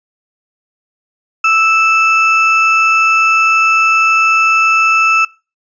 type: ring-modulated tone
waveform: triangle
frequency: 1975.5 Hz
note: B6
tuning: in tune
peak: -3 dBFS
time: 1.44-5.25 s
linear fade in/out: 5 ms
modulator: 659 Hz
effects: noise-tail reverb RT60 0.3 s tail -22 dB re dry + resampled to 16000 Hz